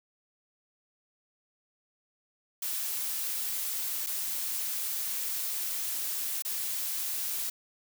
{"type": "noise with dropouts", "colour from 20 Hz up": "blue", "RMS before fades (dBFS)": -33, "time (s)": [2.62, 7.5], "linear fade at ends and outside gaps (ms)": 5, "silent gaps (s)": [[4.064, 4.068], [6.423, 6.449]], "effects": []}